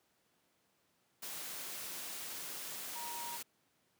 sine tone in noise, 945 Hz, A#5, 23 cents sharp, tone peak -44 dBFS, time 2.95-3.37 s, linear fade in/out 10 ms, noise white, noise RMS -44 dBFS, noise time 1.22-3.43 s, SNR -3 dB, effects pink hiss -75 dBFS RMS until 3.99 s + high-pass 150 Hz 12 dB/octave

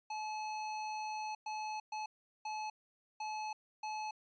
square tone bursts at uneven times, 859 Hz, A5, 42 cents flat, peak -39 dBFS, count 6, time 0.1-1.35 / 1.46-1.8 / 1.92-2.06 / 2.45-2.7 / 3.2-3.53 / 3.83-4.11 s, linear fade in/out 5 ms, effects resampled to 16000 Hz

